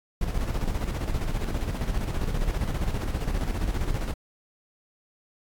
brown noise with tremolo, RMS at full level -25 dBFS, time 0.21-4.14 s, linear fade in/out 5 ms, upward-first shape square, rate 15 Hz, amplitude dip 50%, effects AAC 64 kbps

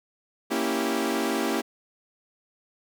sawtooth chord, A# diminished seventh, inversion none, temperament equal with one note detuned, 233.1 / 278.1 / 329.6 / 392 Hz, A#3 / C#4 / E4 / G4, 0 / +6 / 0 / 0 cents, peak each -26 dBFS, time 0.5-1.62 s, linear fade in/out 20 ms, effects none

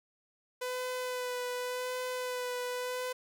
sawtooth tone with vibrato, 500 Hz, B4, 21 cents sharp, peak -30 dBFS, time 0.61-3.13 s, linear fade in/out 10 ms, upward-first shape sine, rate 0.88 Hz, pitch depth 18 cents each way, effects none

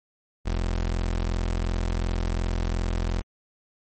30% pulse tone, 42.77 Hz, F1, 35 cents flat, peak -21 dBFS, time 0.45-3.22 s, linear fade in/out 20 ms, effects MP3 32 kbps

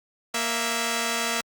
5% pulse tone pair together, 233.1 / 659.3 Hz, A#3 / E5, 0 / 0 cents, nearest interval octave + tritone, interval 1800 cents, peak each -16 dBFS, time 0.34-1.41 s, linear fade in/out 5 ms, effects Opus 48 kbps

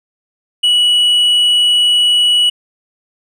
sine tone with tanh clipping, 2936 Hz, F#7, 14 cents flat, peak -9 dBFS, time 0.63-2.5 s, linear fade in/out 10 ms, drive 4 dB, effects none

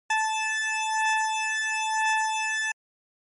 20% pulse beating tone pair, 874 / 875 Hz, A5 / A5, -12 / -10 cents, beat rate 1 Hz, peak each -22 dBFS, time 0.1-2.72 s, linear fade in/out 5 ms, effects low-pass 10000 Hz 12 dB/octave + MP3 48 kbps

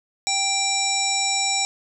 harmonic tone, 784 Hz, G5, in tune, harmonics 1 / 3 / 5 / 7 / 9 / 10, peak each -27 / -27 / -27 / -27 / -27 / -27 dBFS, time 0.27-1.65 s, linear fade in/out 0 ms, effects none

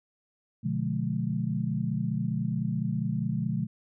sine chord, B diminished seventh, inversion none, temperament just, 123.47 / 148.16 / 177.8 / 213.4 Hz, B2 / D3 / F3 / Ab3, 0 / +16 / +31 / +47 cents, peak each -32 dBFS, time 0.63-3.67 s, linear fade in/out 20 ms, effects none

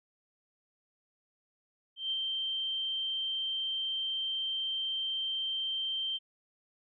sine tone with ADSR envelope, 3136 Hz, G7, in tune, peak -29 dBFS, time 1.96-6.19 s, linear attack 150 ms, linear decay 44 ms, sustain -2 dB, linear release 32 ms, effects none

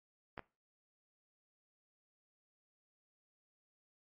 clicks, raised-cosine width 0.5 ms, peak -28 dBFS, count 2, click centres 0.378 / 0.393 s, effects noise-tail reverb RT60 0.3 s tail -21 dB re dry + MP3 32 kbps

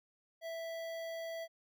square tone with notch filter, 659.3 Hz, E5, in tune, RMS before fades -42 dBFS, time 0.41-1.48 s, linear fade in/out 50 ms, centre 8700 Hz, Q 0.96, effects none

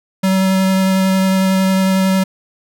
square tone with vibrato, 190 Hz, F#3, 46 cents sharp, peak -12 dBFS, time 0.23-2.24 s, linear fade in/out 10 ms, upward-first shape sine, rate 11 Hz, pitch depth 9 cents each way, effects none

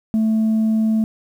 sine tone, 220 Hz, A3, in tune, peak -12 dBFS, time 0.14-1.04 s, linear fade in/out 0 ms, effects tanh soft clip ceiling -13 dBFS + 8-bit

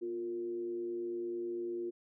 sine tone with frequency modulation, 352.3 Hz, F4, 15 cents sharp, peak -35 dBFS, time 0.01-1.91 s, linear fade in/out 20 ms, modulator 109 Hz, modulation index 0.36, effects none

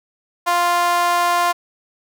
sawtooth tone with high-pass filter, 349.2 Hz, F4, in tune, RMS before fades -17 dBFS, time 0.46-1.53 s, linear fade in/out 20 ms, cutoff 870 Hz, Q 8, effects none

